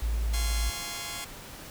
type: tone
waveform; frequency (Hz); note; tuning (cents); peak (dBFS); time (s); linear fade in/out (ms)
sine; 55.5; A1; +16; -25; 0.02-0.7; 5
type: chord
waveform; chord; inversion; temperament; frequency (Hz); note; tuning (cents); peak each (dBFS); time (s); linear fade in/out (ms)
5% pulse; Db major seventh; first; just; 693 / 831.5 / 1039.4 / 1108.7; F5 / Ab5 / C6 / Db6; -14 / +2 / -12 / 0; -29; 0.33-1.25; 10
effects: pink hiss -44 dBFS RMS until 1.7 s